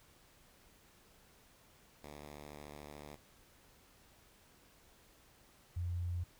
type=tone pair in turn; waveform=5% pulse / sine; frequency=73.7 / 87.64 Hz; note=D2 / F2; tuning=+7 / +7 cents; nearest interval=minor third; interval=300 cents; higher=second; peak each=-38 / -35 dBFS; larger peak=second; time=2.03-3.16 / 5.76-6.24 s; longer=first; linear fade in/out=10 ms; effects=pink hiss -65 dBFS RMS until 6.39 s